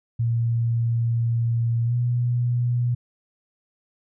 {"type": "tone with pitch glide", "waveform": "sine", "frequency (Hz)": [116.54, 121.42], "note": ["A#2", "B2"], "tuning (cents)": [0, -29], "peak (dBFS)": -19, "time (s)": [0.19, 2.95], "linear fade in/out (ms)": 10, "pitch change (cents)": 71, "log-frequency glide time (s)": [1.85, 1.94], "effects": []}